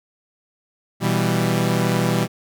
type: chord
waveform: sawtooth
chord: E minor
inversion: second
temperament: equal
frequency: 123.47 / 164.81 / 196 Hz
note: B2 / E3 / G3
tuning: 0 / 0 / 0 cents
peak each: -18 dBFS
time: 1-2.28 s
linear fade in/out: 50 ms
effects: none